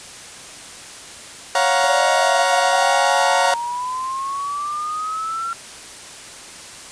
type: chord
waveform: 30% pulse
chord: Gb major seventh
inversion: second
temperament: equal with one note detuned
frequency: 554.4 / 698.5 / 740 / 942.1 Hz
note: Db5 / F5 / Gb5 / Bb5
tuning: 0 / 0 / 0 / +18 cents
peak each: -18 dBFS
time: 1.55-3.54 s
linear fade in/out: 2 ms
type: linear sweep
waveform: sine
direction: up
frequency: 560 to 1367 Hz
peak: -22 dBFS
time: 1.84-5.53 s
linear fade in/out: 0 ms
effects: white hiss -37 dBFS RMS until 6.91 s + resampled to 22050 Hz